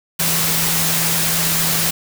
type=tone in noise; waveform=sine; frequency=164.81 Hz; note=E3; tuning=in tune; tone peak=-25 dBFS; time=0.19-1.91 s; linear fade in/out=10 ms; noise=white; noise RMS=-18 dBFS; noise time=0.19-1.91 s; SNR=-10 dB; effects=none